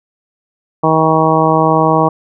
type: harmonic tone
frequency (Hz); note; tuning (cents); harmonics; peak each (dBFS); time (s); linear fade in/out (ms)
159; D#3; +38; 1 / 2 / 3 / 4 / 5 / 6 / 7; -16 / -16 / -16 / -16 / -16 / -16 / -16; 0.83-2.09; 10
effects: none